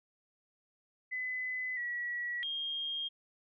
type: tone with pitch steps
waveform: sine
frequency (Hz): 2014 / 1930 / 3227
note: B6 / B6 / G7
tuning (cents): +33 / -40 / +50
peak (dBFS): -34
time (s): 1.11-3.09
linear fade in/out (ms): 20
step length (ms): 660
effects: none